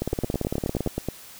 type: two click trains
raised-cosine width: 2 ms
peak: -12 / -12 dBFS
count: 16 / 10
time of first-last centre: 0.02-0.863 / 0.13-1.086 s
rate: 17.8 / 9.41 Hz
effects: white hiss -45 dBFS RMS until 1.39 s